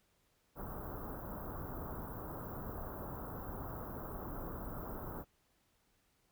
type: band-stop noise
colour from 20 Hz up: pink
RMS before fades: -44 dBFS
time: 0.55-5.25 s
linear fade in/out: 50 ms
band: 1400 to 14000 Hz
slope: 48 dB/octave
effects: pink hiss -75 dBFS RMS until 6.31 s